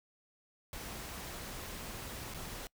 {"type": "noise with dropouts", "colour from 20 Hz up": "pink", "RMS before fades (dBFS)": -44, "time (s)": [0.73, 2.67], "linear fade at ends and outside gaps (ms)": 1, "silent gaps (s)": [2.339, 2.345], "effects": ["noise-tail reverb RT60 0.1 s tail -24 dB re dry"]}